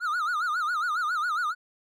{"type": "tone with vibrato", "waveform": "triangle", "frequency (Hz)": 1328, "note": "E6", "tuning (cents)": 12, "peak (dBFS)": -23, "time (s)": [0, 1.55], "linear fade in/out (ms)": 50, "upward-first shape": "sine", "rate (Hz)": 7.3, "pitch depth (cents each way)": 180, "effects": []}